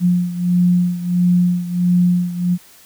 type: beating tone pair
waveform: sine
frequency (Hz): 177.2 / 178.7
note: F3 / F3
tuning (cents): +25 / +40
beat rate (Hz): 1.5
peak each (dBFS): -14 / -18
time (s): 0-2.58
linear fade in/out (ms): 50
effects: white hiss -46 dBFS RMS until 2.85 s